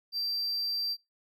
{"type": "tone", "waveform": "triangle", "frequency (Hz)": 4700, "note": "D8", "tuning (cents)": 1, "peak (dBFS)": -28, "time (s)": [0.12, 0.97], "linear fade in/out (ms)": 50, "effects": ["noise-tail reverb RT60 0.2 s tail -22 dB re dry"]}